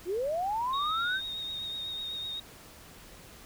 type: linear sweep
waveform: sine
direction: up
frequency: 327.1 to 1591 Hz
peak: -28 dBFS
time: 0.05-1.21 s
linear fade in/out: 50 ms
type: tone with vibrato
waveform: sine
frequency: 3724 Hz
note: A#7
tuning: 2 cents flat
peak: -34 dBFS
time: 0.73-2.4 s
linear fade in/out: 5 ms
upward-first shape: triangle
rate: 8 Hz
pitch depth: 31 cents each way
effects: pink hiss -51 dBFS RMS until 3.45 s